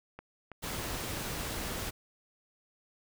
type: click train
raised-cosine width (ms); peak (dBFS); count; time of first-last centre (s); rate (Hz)
0.5; -29; 4; 0.19-1.17; 3.06
type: noise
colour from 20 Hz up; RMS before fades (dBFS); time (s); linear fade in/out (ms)
pink; -37; 0.62-1.91; 20
effects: none